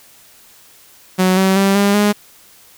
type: tone with pitch steps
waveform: sawtooth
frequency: 185.5 / 190.6 / 195.85 / 201.2 / 206.8 Hz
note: F#3 / G3 / G3 / G3 / G#3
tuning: +5 / -48 / -1 / +45 / -7 cents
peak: -7 dBFS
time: 1.18-2.13 s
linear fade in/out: 20 ms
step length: 190 ms
effects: white hiss -46 dBFS RMS until 2.77 s